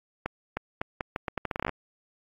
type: accelerating click train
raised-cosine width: 0.5 ms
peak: -14 dBFS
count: 16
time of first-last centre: 0.26-1.693 s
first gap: 310 ms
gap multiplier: 0.79
effects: AAC 32 kbps